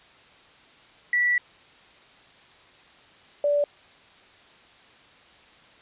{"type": "tone pair in turn", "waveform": "sine", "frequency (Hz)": [1954, 580.9], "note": ["B6", "D5"], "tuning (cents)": [-19, -19], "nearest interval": "octave + major sixth", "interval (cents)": 2100, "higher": "first", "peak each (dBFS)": -19, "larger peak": "neither", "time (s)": [[1.13, 1.38], [3.44, 3.64]], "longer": "first", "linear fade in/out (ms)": 2, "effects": ["white hiss -53 dBFS RMS until 5.81 s", "resampled to 8000 Hz"]}